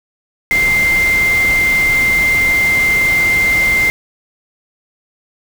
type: tone in noise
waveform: sine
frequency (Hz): 2093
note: C7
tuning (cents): 0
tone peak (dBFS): -10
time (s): 0.51-3.9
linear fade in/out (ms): 0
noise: pink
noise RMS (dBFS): -23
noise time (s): 0.51-3.9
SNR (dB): +10
effects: none